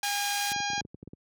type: harmonic tone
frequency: 813 Hz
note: G#5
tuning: 37 cents flat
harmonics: 1 / 2 / 3 / 4 / 5 / 6 / 7 / 8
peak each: -32 / -35 / -37 / -38 / -39 / -40 / -40 / -41 dBFS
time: 0.03-0.81 s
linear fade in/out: 2 ms
type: band-pass noise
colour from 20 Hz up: white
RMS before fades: -36 dBFS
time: 0.03-0.53 s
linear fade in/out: 5 ms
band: 1700 to 10000 Hz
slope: 12 dB/octave
type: clicks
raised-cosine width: 3 ms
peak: -29 dBFS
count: 12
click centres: 0.518 / 0.562 / 0.603 / 0.702 / 0.733 / 0.779 / 0.814 / 0.851 / 0.945 / 1.029 / 1.076 / 1.134 s
effects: high-pass 100 Hz 12 dB/octave